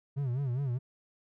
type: tone with vibrato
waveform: triangle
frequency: 130.81 Hz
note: C3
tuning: in tune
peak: -27 dBFS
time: 0.16-0.79 s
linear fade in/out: 20 ms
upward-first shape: sine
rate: 4.9 Hz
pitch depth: 160 cents each way
effects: none